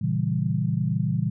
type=chord; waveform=sine; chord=A# diminished seventh; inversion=none; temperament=equal; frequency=116.54 / 138.59 / 164.81 / 196 Hz; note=A#2 / C#3 / E3 / G3; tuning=0 / 0 / 0 / 0 cents; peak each=-27 / -27 / -26 / -29 dBFS; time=0.01-1.3 s; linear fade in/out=10 ms; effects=none